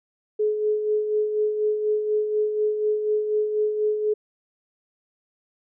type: tone with tremolo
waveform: sine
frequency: 425 Hz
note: G#4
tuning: 40 cents sharp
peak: -18 dBFS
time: 0.39-4.14 s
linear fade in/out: 10 ms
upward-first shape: sine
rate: 4.1 Hz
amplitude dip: 50%
effects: none